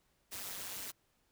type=noise with amplitude modulation; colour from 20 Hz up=white; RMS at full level=-40 dBFS; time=0.31-0.92 s; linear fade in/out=20 ms; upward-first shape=sine; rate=193 Hz; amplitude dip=80%; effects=pink hiss -75 dBFS RMS until 1.31 s